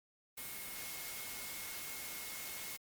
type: tone in noise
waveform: sine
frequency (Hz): 2161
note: C#7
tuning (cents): -45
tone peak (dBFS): -52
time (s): 0.37-2.77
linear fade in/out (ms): 10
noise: white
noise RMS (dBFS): -45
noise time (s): 0.37-2.77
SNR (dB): -10
effects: Opus 32 kbps